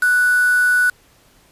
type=tone with quantisation; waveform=sine; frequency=1480 Hz; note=F#6; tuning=in tune; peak=-12 dBFS; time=0.02-0.9 s; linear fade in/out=5 ms; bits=4; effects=pink hiss -53 dBFS RMS until 1.51 s + resampled to 32000 Hz